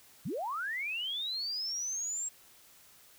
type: linear sweep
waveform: sine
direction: up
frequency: 110 to 7600 Hz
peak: -33 dBFS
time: 0.25-2.29 s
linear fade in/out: 10 ms
effects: white hiss -59 dBFS RMS until 3.18 s